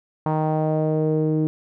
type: tone with low-pass filter sweep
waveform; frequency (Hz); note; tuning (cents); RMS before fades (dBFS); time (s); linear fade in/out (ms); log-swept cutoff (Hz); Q
sawtooth; 155.7; D#3; +2; -21; 0.26-1.47; 0; 930 to 360; 3.4
effects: none